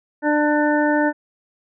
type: harmonic tone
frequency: 297.8 Hz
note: D4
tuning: 24 cents sharp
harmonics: 1 / 2 / 3 / 5 / 6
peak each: -18 / -21 / -23 / -25 / -26 dBFS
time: 0.22-1.13 s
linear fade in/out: 50 ms
effects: none